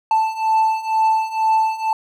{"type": "beating tone pair", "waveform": "triangle", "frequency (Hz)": [880, 882.1], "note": ["A5", "A5"], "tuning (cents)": [0, 4], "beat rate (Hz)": 2.1, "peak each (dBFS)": [-18, -15], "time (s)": [0.11, 1.93], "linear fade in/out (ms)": 2, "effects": []}